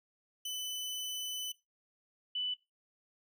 sawtooth / sine tone pair in turn, 3006 / 2987 Hz, F#7 / F#7, +27 / +16 cents, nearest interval unison, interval 11 cents, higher first, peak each -33 / -33 dBFS, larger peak neither, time 0.45-1.52 / 2.35-2.54 s, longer first, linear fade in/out 5 ms, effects noise-tail reverb RT60 0.2 s tail -17 dB re dry

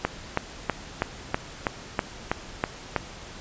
click train, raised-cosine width 0.5 ms, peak -7 dBFS, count 10, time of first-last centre 0.05-2.963 s, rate 3.09 Hz, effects pink hiss -42 dBFS RMS until 3.4 s + resampled to 16000 Hz

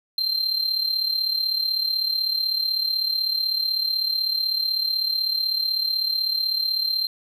triangle tone with amplitude modulation, 4148 Hz, C8, 16 cents flat, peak -17 dBFS, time 0.18-7.07 s, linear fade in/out 2 ms, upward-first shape sine, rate 36 Hz, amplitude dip 65%, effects none

